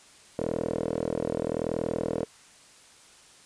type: tone with band-pass filter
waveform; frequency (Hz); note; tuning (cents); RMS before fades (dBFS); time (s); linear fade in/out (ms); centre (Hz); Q
10% pulse; 40.76; E1; -19; -30; 0.39-2.25; 0; 440; 6.7
effects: white hiss -54 dBFS RMS until 3.45 s + resampled to 22050 Hz